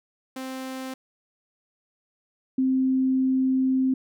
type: tone pair in turn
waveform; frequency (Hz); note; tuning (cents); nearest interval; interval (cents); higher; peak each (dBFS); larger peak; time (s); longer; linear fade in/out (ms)
sawtooth / sine; 261.6 / 261.6; C4 / C4; 0 / 0; unison; 0; neither; -28 / -19; second; 0.36-0.94 / 2.58-3.94; second; 5
effects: none